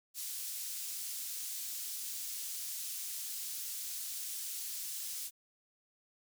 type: high-pass noise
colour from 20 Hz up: pink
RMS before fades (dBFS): -41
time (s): 0.14-5.31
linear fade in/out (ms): 50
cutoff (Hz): 6100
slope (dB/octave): 12
effects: none